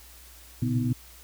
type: tone cluster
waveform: sine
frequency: 118.1 / 125 / 138.3 / 248.4 / 315.2 Hz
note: A#2 / B2 / C#3 / B3 / D#4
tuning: +23 / +21 / -4 / +10 / +23 cents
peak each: -27 / -32 / -32 / -27 / -36 dBFS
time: 0.62-0.93 s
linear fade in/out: 5 ms
effects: added 60 Hz sine -51 dBFS peak until 1.23 s + white hiss -51 dBFS RMS until 1.23 s